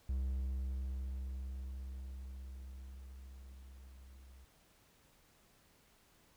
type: tone with level ramp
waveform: triangle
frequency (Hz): 65.41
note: C2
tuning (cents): 0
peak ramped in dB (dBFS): -31 to -53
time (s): 0.09-4.45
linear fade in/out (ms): 5
effects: pink hiss -68 dBFS RMS until 6.36 s